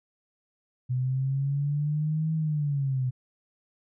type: linear two-way sweep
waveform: sine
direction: up then down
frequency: 125.3 to 160 to 125.3 Hz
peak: -24 dBFS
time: 0.89-3.11 s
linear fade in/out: 20 ms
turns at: 2.34 s
effects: none